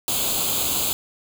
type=noise with comb filter; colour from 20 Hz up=white; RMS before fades=-23 dBFS; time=0.08-0.93 s; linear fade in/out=0 ms; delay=0.27 ms; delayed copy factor=+0.8; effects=none